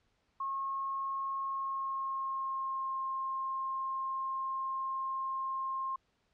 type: tone with pitch glide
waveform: sine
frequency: 1084 to 1063.5 Hz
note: C#6 to C6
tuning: -39 to +28 cents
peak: -33 dBFS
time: 0.4-5.96 s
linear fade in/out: 5 ms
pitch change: -33 cents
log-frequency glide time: 1.43-3 s
effects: pink hiss -75 dBFS RMS until 6.33 s + low-pass 5000 Hz 12 dB/octave